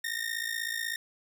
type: ring-modulated tone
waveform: sawtooth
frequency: 1836 Hz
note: A#6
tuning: 27 cents flat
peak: -25 dBFS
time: 0.04-0.96 s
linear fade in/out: 2 ms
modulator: 28.1 Hz
effects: none